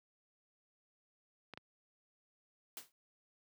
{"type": "clicks", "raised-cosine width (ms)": 0.3, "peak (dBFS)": -31, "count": 2, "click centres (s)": [1.537, 1.575]}
{"type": "noise with exponential decay", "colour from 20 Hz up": "white", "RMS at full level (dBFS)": -43, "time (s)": [2.77, 2.92], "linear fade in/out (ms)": 1, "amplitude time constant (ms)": 31}
{"effects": ["high-pass 100 Hz 12 dB/octave"]}